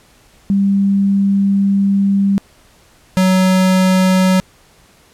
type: tone pair in turn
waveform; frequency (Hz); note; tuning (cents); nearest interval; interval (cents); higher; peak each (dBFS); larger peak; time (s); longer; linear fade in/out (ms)
sine / square; 197.7 / 186.6; G3 / F#3; +15 / +15; minor second; 100; first; -10; neither; 0.5-2.38 / 3.17-4.4; first; 0
effects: pink hiss -49 dBFS RMS until 5.13 s + low-pass 12000 Hz 12 dB/octave